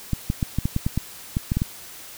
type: clicks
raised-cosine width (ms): 5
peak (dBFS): -9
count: 12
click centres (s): 0.133 / 0.301 / 0.428 / 0.586 / 0.655 / 0.764 / 0.865 / 0.976 / 1.369 / 1.519 / 1.57 / 1.619
effects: white hiss -41 dBFS RMS until 2.17 s